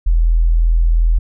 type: tone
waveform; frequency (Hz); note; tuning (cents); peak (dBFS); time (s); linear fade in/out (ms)
sine; 41.38; E1; +7; -9; 0.06-1.19; 10
effects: none